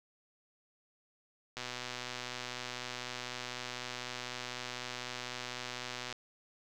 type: click train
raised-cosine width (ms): 0.2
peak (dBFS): -22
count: 566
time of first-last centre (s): 1.57-6.126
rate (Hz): 124
effects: none